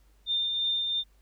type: tone with tremolo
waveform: sine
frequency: 3609 Hz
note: A7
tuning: 43 cents sharp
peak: -24 dBFS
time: 0.26-1.04 s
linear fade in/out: 50 ms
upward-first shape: triangle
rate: 2.9 Hz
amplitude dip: 35%
effects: added 50 Hz sine -58 dBFS peak until 1.21 s + pink hiss -69 dBFS RMS until 1.21 s